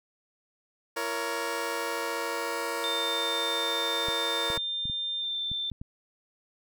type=chord; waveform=15% pulse; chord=A# diminished; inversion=second; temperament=just; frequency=335.6 / 466.2 / 559.4 Hz; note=E4 / A#4 / C#5; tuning=+31 / 0 / +16 cents; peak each=-31 / -26 / -28 dBFS; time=0.96-4.58 s; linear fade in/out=10 ms
type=tone with pitch glide; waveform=sine; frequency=3600 to 3561 Hz; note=A7 to A7; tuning=+39 to +20 cents; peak=-29 dBFS; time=2.84-5.7 s; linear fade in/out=0 ms; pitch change=-19 cents; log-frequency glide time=5.19-5.41 s
type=clicks; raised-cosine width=5 ms; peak=-27 dBFS; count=8; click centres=4.085 / 4.502 / 4.576 / 4.855 / 4.898 / 5.516 / 5.717 / 5.815 s
effects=none